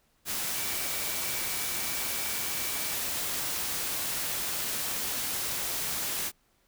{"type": "tone in noise", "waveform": "sine", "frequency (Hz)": 2300, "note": "D7", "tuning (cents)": -37, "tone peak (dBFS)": -43, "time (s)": [0.53, 2.96], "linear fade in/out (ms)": 50, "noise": "white", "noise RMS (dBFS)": -32, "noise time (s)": [0.25, 6.32], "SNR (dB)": -14, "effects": ["pink hiss -69 dBFS RMS until 6.67 s"]}